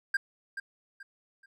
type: tone with echo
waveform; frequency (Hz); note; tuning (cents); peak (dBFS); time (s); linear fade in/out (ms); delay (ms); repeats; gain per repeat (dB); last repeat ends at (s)
triangle; 1596; G6; +31; -22; 0.14-0.17; 5; 430; 3; -10; 1.46
effects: none